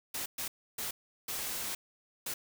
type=noise bursts at uneven times; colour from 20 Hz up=white; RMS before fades=-37 dBFS; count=5; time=0.14-0.26 / 0.38-0.48 / 0.78-0.91 / 1.28-1.75 / 2.26-2.34 s; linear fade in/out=5 ms; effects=none